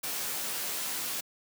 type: noise with comb filter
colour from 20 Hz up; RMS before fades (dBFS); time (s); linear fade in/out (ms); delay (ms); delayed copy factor
white; -34; 0.03-1.21; 10; 15; -0.65
effects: high-pass 150 Hz 12 dB/octave